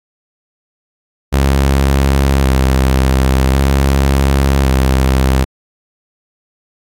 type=tone with vibrato; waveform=sawtooth; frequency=67 Hz; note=C2; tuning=42 cents sharp; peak=-5 dBFS; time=1.32-5.45 s; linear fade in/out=20 ms; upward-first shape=square; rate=0.45 Hz; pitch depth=31 cents each way; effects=AAC 64 kbps